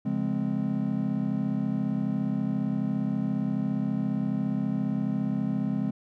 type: chord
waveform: triangle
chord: Db major seventh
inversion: none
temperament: just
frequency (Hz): 138.59 / 173.24 / 207.9 / 259.9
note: Db3 / F3 / Ab3 / C4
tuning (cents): 0 / -14 / +2 / -11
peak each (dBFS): -31 / -31 / -26 / -29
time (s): 0.05-5.91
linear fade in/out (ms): 10
effects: tanh soft clip ceiling -13 dBFS